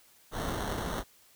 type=noise with sample-and-hold; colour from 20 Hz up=pink; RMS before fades=-34 dBFS; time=0.31-1.04 s; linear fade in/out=50 ms; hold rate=2450 Hz; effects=white hiss -61 dBFS RMS until 1.35 s